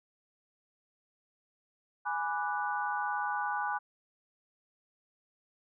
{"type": "chord", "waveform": "sine", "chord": "G# half-diminished seventh", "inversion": "none", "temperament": "equal", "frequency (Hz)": [830.6, 987.8, 1174.7, 1480], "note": ["G#5", "B5", "D6", "F#6"], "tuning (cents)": [0, 0, 0, 0], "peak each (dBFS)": [-34, -37, -38, -36], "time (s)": [2.05, 3.79], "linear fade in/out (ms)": 20, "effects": []}